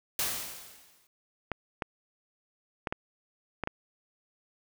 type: noise with exponential decay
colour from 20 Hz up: white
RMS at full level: -28 dBFS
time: 0.19-1.07 s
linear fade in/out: 2 ms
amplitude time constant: 190 ms
type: clicks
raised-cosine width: 0.5 ms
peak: -16 dBFS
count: 6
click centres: 1.517 / 1.822 / 2.872 / 2.925 / 3.637 / 3.674 s
effects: none